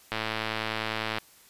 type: click train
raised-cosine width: 0.3 ms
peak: -13 dBFS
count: 118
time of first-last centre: 0.12-1.184 s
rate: 110 Hz
effects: white hiss -56 dBFS RMS until 1.49 s + resampled to 32000 Hz